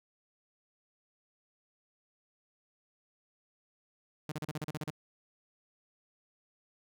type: tone bursts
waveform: sawtooth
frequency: 152.4 Hz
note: D#3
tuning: 36 cents flat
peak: -31 dBFS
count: 10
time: 4.29-4.904 s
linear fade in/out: 2 ms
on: 29 ms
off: 36 ms
effects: none